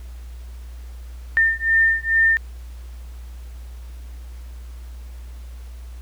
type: beating tone pair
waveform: sine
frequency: 1806 / 1808.3 Hz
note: A6 / A6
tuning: +45 / +47 cents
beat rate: 2.3 Hz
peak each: -18 dBFS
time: 1.37-2.37 s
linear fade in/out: 0 ms
effects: added 60 Hz sine -33 dBFS peak until 6.01 s + pink hiss -52 dBFS RMS until 6.01 s